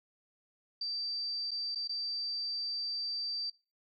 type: tone with dropouts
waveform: sine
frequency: 4662 Hz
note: D8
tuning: 14 cents flat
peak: -33 dBFS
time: 0.81-3.5 s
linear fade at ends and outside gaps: 5 ms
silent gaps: 1.509-1.514 / 1.749-1.756 / 1.876-1.892 s
effects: noise-tail reverb RT60 0.3 s tail -21 dB re dry